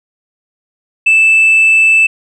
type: tone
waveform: sine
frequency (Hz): 2637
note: E7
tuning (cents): 0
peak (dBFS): -3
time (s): 1.06-2.07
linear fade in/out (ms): 10
effects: tanh soft clip ceiling -3 dBFS